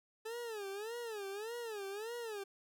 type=tone with vibrato; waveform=40% pulse; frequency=432.2 Hz; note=A4; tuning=31 cents flat; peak=-40 dBFS; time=0.25-2.44 s; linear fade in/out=10 ms; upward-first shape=sine; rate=1.7 Hz; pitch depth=180 cents each way; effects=none